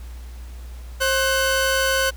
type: tone pair together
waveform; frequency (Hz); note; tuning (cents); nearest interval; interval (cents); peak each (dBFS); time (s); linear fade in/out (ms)
sawtooth; 532.5 / 1506; C5 / F#6; +30 / +30; octave + tritone; 1800; -17; 1-2.11; 20
effects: added 60 Hz sine -33 dBFS peak until 2.16 s + pink hiss -49 dBFS RMS until 2.16 s